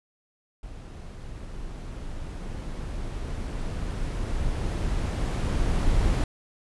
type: noise with level ramp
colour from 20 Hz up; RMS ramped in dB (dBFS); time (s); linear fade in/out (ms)
brown; -40 to -22; 0.63-6.24; 2
effects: resampled to 24000 Hz